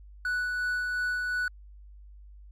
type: tone with tremolo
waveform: triangle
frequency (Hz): 1480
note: F#6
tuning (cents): 0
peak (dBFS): -24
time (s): 0.25-1.48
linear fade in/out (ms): 2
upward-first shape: sine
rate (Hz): 2.8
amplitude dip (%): 25
effects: added 50 Hz sine -46 dBFS peak until 2.51 s + MP3 96 kbps